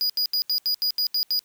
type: tone bursts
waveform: square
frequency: 4906 Hz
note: D#8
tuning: 25 cents flat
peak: -21 dBFS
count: 9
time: 0.01-1.392 s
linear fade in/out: 0 ms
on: 86 ms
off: 76 ms
effects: white hiss -63 dBFS RMS until 1.44 s